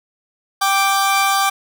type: tone pair together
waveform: sawtooth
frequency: 784 / 1174.7 Hz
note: G5 / D6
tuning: 0 / 0 cents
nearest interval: perfect fifth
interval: 700 cents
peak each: -13 dBFS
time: 0.61-1.5 s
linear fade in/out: 10 ms
effects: none

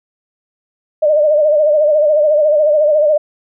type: tone with vibrato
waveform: sine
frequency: 604 Hz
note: D5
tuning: 48 cents sharp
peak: -8 dBFS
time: 1.02-3.18 s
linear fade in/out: 10 ms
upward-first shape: sine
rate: 14 Hz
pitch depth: 66 cents each way
effects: none

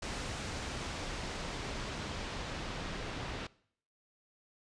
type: noise with low-pass filter sweep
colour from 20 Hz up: pink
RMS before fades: -40 dBFS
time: 0.02-3.47 s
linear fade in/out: 5 ms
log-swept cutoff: 7400 to 3900 Hz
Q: 0.77
effects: noise-tail reverb RT60 0.6 s tail -21 dB re dry + resampled to 22050 Hz

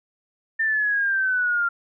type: exponential sweep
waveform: sine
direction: down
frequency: 1800 to 1384 Hz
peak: -19 dBFS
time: 0.59-1.69 s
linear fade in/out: 10 ms
effects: none

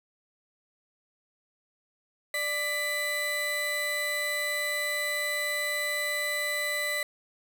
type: tone pair together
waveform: 35% pulse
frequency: 592.2 / 1992 Hz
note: D5 / B6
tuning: +14 / +14 cents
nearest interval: octave + major sixth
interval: 2100 cents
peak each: -33 / -27 dBFS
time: 2.34-7.03 s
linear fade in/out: 2 ms
effects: none

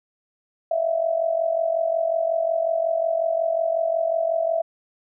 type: tone with amplitude modulation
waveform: sine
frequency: 659.3 Hz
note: E5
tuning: in tune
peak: -16 dBFS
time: 0.71-4.62 s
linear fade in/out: 5 ms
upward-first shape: sine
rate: 45.5 Hz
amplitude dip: 75%
effects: none

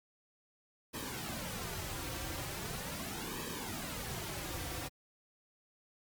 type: noise with flanger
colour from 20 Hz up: pink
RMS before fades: -41 dBFS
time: 0.93-4.89 s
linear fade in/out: 20 ms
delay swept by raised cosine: 1.4 to 4.8 ms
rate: 0.4 Hz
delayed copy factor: -0.7
effects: Opus 48 kbps

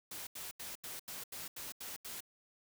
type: noise bursts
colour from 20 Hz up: white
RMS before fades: -45 dBFS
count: 9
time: 0.11-2.206 s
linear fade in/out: 5 ms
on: 160 ms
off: 82 ms
effects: none

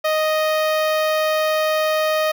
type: tone with notch filter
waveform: sawtooth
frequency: 622.3 Hz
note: D#5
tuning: in tune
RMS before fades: -19 dBFS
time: 0.04-2.32 s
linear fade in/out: 10 ms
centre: 8000 Hz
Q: 0.87
effects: none

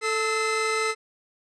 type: tone cluster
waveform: 40% pulse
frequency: 441.2 / 1299 / 2069 Hz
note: A4 / E6 / C7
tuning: +5 / -26 / -20 cents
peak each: -26 / -27 / -27 dBFS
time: 0.01-0.95 s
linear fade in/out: 50 ms
effects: resampled to 22050 Hz

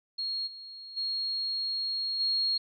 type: tone with level steps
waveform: sine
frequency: 4275 Hz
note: C8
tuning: 36 cents sharp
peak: -30 / -42 / -29 / -25 dBFS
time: 0.18-2.58 s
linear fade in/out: 10 ms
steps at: 0.46 / 0.96 / 2.19 s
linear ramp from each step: 20 ms
effects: none

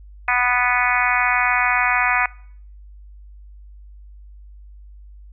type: harmonic tone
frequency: 246.9 Hz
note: B3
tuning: in tune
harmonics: 3 / 4 / 5 / 6 / 7 / 8 / 9 / 10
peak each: -24 / -24 / -24 / -24 / -24 / -24 / -24 / -24 dBFS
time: 0.28-2.26 s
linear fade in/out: 2 ms
effects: noise-tail reverb RT60 0.6 s tail -23 dB re dry + added 50 Hz sine -39 dBFS peak until 5.32 s

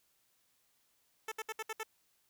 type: tone bursts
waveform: 10% pulse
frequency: 440 Hz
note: A4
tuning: in tune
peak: -29 dBFS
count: 6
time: 1.28-1.833 s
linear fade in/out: 5 ms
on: 38 ms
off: 65 ms
effects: white hiss -74 dBFS RMS until 2.29 s

